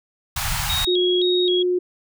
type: band-stop noise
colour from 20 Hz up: pink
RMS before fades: -24 dBFS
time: 0.36-0.85 s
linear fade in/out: 5 ms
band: 160 to 740 Hz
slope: 48 dB/octave
type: tone with vibrato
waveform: sine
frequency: 3529 Hz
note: A7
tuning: 4 cents sharp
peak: -21 dBFS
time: 0.69-1.63 s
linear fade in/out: 10 ms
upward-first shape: square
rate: 1.9 Hz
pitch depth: 110 cents each way
type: tone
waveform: sine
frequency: 360 Hz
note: F#4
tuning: 47 cents flat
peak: -17 dBFS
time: 0.87-1.79 s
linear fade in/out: 10 ms
effects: none